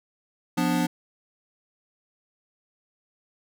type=chord; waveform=square; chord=B diminished; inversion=second; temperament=equal with one note detuned; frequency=176.13 / 246.9 / 293.7 Hz; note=F3 / B3 / D4; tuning=+15 / 0 / 0 cents; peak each=-27 dBFS; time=0.57-0.87 s; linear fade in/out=10 ms; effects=none